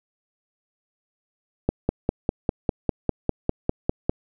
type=click train; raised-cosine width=2 ms; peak=-6 dBFS; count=13; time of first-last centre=1.69-4.095 s; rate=4.99 Hz; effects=none